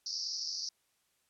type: band-pass noise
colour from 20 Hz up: pink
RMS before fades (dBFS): -38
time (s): 0.06-0.69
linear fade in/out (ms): 2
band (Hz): 4600 to 5700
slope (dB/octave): 96
effects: white hiss -75 dBFS RMS until 1.29 s + low-pass 12000 Hz 12 dB/octave